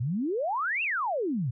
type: exponential two-way sweep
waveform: sine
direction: up then down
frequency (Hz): 110.7 to 2794 to 110.7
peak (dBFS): -26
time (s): 0-1.51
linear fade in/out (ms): 10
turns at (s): 0.83
effects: none